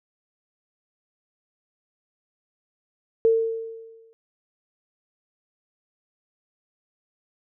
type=tone with exponential decay; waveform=sine; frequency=452 Hz; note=A4; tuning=47 cents sharp; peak=-13 dBFS; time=3.25-4.13 s; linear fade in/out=0 ms; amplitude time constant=190 ms; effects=none